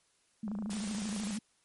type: tone with vibrato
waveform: sine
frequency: 207.9 Hz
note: G#3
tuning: 2 cents sharp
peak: -34 dBFS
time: 0.43-1.39 s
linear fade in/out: 5 ms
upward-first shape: triangle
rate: 13 Hz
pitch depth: 150 cents each way
type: click train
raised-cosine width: 1 ms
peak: -32 dBFS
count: 24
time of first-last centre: 0.48-1.307 s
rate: 27.8 Hz
type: noise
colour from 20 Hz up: white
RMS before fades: -42 dBFS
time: 0.7-1.38 s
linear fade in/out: 5 ms
effects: white hiss -71 dBFS RMS until 1.64 s + MP3 48 kbps